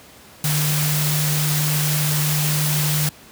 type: tone in noise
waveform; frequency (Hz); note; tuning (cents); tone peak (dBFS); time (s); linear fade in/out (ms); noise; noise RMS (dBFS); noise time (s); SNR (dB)
sine; 150; D3; +37; -19; 0.44-3.09; 2; white; -23; 0.44-3.09; +1
effects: pink hiss -45 dBFS RMS until 3.31 s + high-pass 80 Hz 12 dB/octave